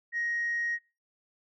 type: tone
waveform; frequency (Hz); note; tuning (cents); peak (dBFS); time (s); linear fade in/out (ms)
sine; 1879; A#6; +13; -27; 0.12-0.79; 50
effects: noise-tail reverb RT60 0.3 s tail -25 dB re dry + tanh soft clip ceiling -24 dBFS